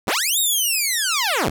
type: linear two-way sweep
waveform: 10% pulse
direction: up then down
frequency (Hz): 35.05 to 3817 to 35.05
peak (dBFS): -10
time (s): 0.07-1.5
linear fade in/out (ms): 10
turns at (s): 0.39
effects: none